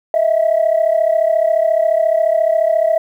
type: tone pair together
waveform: sine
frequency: 632.7 / 667 Hz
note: D#5 / E5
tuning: +29 / +20 cents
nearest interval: minor second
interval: 91 cents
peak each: -13 dBFS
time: 0.14-2.98 s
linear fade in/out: 2 ms
effects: tanh soft clip ceiling -6 dBFS + 8-bit